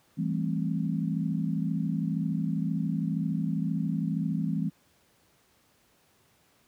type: chord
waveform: sine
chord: A minor seventh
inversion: second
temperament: just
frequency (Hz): 165 / 198 / 220 / 264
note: E3 / G3 / A3 / C4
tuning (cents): +2 / +18 / 0 / +16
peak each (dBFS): -29 / -32 / -34 / -34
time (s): 0.17-4.7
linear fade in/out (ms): 20
effects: pink hiss -65 dBFS RMS until 6.67 s + high-pass 80 Hz 12 dB/octave